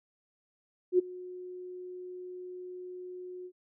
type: tone with ADSR envelope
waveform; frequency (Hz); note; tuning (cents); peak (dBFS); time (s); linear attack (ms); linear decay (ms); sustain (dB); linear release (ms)
sine; 363.2; F#4; -32; -18; 0.92-3.52; 68; 14; -22; 64
effects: none